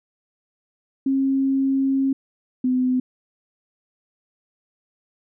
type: tone pair in turn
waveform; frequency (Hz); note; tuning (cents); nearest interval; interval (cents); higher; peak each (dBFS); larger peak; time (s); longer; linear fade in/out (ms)
sine; 270 / 254.1; C#4 / B3; -45 / +49; minor second; 106; first; -17; neither; 1.06-2.13 / 2.64-3; first; 5
effects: none